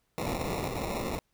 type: noise with sample-and-hold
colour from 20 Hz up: violet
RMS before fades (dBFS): -33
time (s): 0.18-1.19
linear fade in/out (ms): 0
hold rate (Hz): 1575
effects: pink hiss -75 dBFS RMS until 1.33 s